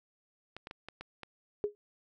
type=clicks; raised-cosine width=0.3 ms; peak=-27 dBFS; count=6; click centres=0.566 / 0.671 / 0.711 / 0.886 / 1.01 / 1.233 s
type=tone with exponential decay; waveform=sine; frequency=414.1 Hz; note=G#4; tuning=5 cents flat; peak=-24 dBFS; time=1.64-1.75 s; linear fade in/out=0 ms; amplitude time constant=22 ms
effects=none